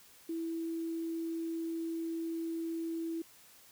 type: tone with quantisation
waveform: sine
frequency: 329.6 Hz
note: E4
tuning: in tune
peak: -34 dBFS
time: 0.29-3.22 s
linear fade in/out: 5 ms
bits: 10
effects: white hiss -59 dBFS RMS until 3.71 s

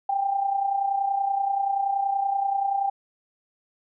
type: tone with amplitude modulation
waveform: sine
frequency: 791 Hz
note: G5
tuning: 15 cents sharp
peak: -19 dBFS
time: 0.09-2.9 s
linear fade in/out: 5 ms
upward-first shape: sine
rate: 30.5 Hz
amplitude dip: 60%
effects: none

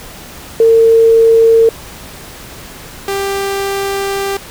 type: tone pair in turn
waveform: sine / sawtooth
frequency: 454 / 394.5 Hz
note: A#4 / G4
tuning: -46 / +11 cents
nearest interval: major second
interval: 243 cents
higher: first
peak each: -4 / -11 dBFS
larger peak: first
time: 0.6-1.69 / 3.08-4.37 s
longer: second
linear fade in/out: 2 ms
effects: pink hiss -32 dBFS RMS until 4.5 s

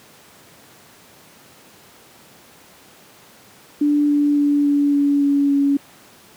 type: tone with pitch steps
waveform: sine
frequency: 292.9 / 290.9 / 288.9 / 286.9 / 284.9 / 282.9 / 281 Hz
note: D4 / D4 / D4 / D4 / C#4 / C#4 / C#4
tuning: -5 / -16 / -28 / -40 / +48 / +35 / +24 cents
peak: -13 dBFS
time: 3.81-5.77 s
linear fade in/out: 5 ms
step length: 280 ms
effects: pink hiss -47 dBFS RMS until 6.36 s + high-pass 150 Hz 12 dB/octave

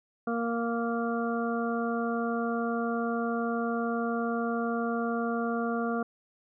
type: harmonic tone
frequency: 232.8 Hz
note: A#3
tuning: 2 cents flat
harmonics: 1 / 2 / 3 / 5 / 6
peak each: -30 / -33 / -35 / -37 / -38 dBFS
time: 0.27-6.03 s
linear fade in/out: 5 ms
effects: none

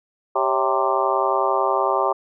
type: harmonic tone with a mistuned harmonic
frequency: 130.81 Hz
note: C3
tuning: in tune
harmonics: 3 / 4 / 5 / 6 / 7 / 8 / 9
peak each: -25 / -25 / -25 / -25 / -25 / -25 / -25 dBFS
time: 0.35-2.13 s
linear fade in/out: 10 ms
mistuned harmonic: 4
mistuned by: +95 cents
effects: none

